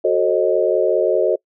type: chord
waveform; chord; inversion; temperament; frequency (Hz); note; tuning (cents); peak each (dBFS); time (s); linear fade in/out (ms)
sine; F# diminished seventh; none; equal with one note detuned; 370 / 440 / 537 / 622.3; F#4 / A4 / C5 / Eb5; 0 / 0 / +45 / 0; -19; 0.04-1.36; 10
effects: noise-tail reverb RT60 0.1 s tail -25 dB re dry